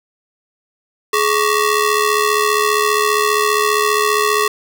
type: ring-modulated tone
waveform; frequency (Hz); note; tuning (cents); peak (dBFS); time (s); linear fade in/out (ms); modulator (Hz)
sawtooth; 767; G5; -38; -6; 1.13-4.48; 5; 346
effects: 8-bit